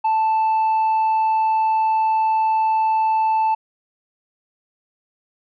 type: tone with tanh clipping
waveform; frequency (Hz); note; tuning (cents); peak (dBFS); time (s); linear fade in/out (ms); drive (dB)
sine; 880; A5; 0; -16; 0.04-3.55; 10; 2
effects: none